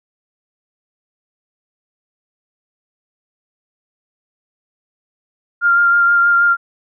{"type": "tone with vibrato", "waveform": "sine", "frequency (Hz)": 1396.9, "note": "F6", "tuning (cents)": 0, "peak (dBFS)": -9, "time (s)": [5.61, 6.57], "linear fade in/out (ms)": 50, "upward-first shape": "sine", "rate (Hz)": 6.3, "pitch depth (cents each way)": 16, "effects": []}